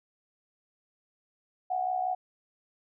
sine tone with amplitude modulation, 737 Hz, F#5, 7 cents flat, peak -24 dBFS, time 1.7-2.15 s, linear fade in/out 10 ms, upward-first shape sine, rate 65.6 Hz, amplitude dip 65%, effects none

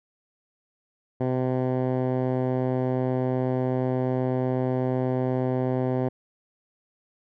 10% pulse tone with low-pass filter, 128.2 Hz, C3, 35 cents flat, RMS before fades -25 dBFS, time 1.2-6.09 s, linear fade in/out 10 ms, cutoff 770 Hz, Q 0.58, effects none

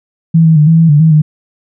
sine tone with pitch steps, 163.9 / 160.8 / 150.3 / 163.1 / 164.1 / 147 / 160.4 / 152.7 Hz, E3 / E3 / D3 / E3 / E3 / D3 / E3 / D#3, -10 / -43 / +40 / -18 / -8 / +2 / -47 / -32 cents, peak -3 dBFS, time 0.34-1.22 s, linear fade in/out 10 ms, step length 110 ms, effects none

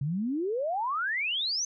sine exponential sweep, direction up, 132.5 to 6290 Hz, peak -27 dBFS, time 0.01-1.65 s, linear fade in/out 5 ms, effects none

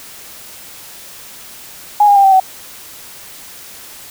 sine tone with pitch steps, 830.6 / 811.6 / 793.1 / 775 / 757.3 Hz, G#5 / G#5 / G5 / G5 / F#5, 0 / -40 / +20 / -20 / +40 cents, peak -5 dBFS, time 2-2.4 s, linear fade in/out 5 ms, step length 80 ms, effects white hiss -35 dBFS RMS until 4.1 s

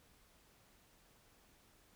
silence, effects pink hiss -68 dBFS RMS until 1.95 s

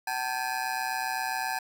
25% pulse ring-modulated tone, 824 Hz, G#5, 14 cents flat, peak -22 dBFS, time 0.07-1.59 s, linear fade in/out 5 ms, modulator 63.8 Hz, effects 8-bit

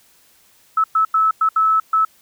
sine tone bursts at uneven times, 1303 Hz, E6, 20 cents flat, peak -12 dBFS, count 6, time 0.77-0.84 / 0.95-1.05 / 1.14-1.31 / 1.41-1.49 / 1.56-1.8 / 1.93-2.05 s, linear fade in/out 5 ms, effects white hiss -54 dBFS RMS until 2.21 s

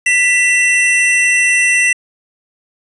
square tone pair together, 1975.5 / 2708 Hz, B6 / E7, 0 / +46 cents, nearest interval perfect fourth, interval 546 cents, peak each -13 dBFS, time 0.06-1.93 s, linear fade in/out 5 ms, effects resampled to 24000 Hz + 7-bit

